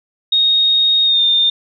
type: tone with pitch glide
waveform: sine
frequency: 3729 to 3621 Hz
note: A#7 to A7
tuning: 0 to +49 cents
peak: -10 dBFS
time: 0.32-1.5 s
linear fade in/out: 5 ms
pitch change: -51 cents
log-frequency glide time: 1.04-1.22 s
effects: none